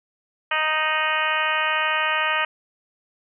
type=harmonic tone with a mistuned harmonic; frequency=311.1 Hz; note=D#4; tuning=in tune; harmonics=2 / 3 / 4 / 5 / 6 / 7 / 8 / 9 / 10; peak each=-31 / -28 / -26 / -28 / -26 / -32 / -27 / -32 / -32 dBFS; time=0.51-2.45 s; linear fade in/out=5 ms; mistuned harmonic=10; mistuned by=-55 cents; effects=none